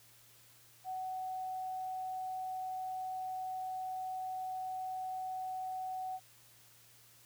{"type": "tone", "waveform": "sine", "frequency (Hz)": 748, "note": "F#5", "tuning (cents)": 19, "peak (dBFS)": -37, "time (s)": [0.84, 6.2], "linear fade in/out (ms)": 50, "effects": ["added 117 Hz sine -70 dBFS peak until 7.25 s", "white hiss -62 dBFS RMS until 7.25 s"]}